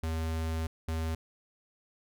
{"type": "tone bursts at uneven times", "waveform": "square", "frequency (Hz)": 80.7, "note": "E2", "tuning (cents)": -36, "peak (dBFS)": -31, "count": 2, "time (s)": [[0.03, 0.67], [0.88, 1.15]], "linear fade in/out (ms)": 5, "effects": []}